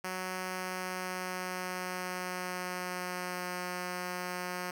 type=tone with pitch glide; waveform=5% pulse; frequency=185 to 180.05 Hz; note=F#3 to F#3; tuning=0 to -47 cents; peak=-24 dBFS; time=0.04-4.71 s; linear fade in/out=5 ms; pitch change=-47 cents; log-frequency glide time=0.4-3.51 s; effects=none